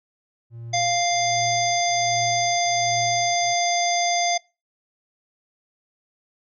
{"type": "tone with tremolo", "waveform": "triangle", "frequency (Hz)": 116.54, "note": "A#2", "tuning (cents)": 0, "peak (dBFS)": -30, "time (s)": [0.5, 3.55], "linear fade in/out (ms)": 50, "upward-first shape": "triangle", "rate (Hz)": 1.3, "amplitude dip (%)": 100}
{"type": "harmonic tone", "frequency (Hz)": 698, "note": "F5", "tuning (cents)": -1, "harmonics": [1, 3, 5, 7, 9], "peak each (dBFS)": [-21, -27, -30, -29, -27], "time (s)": [0.73, 4.38], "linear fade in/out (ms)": 10}
{"effects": ["noise-tail reverb RT60 0.3 s tail -25 dB re dry"]}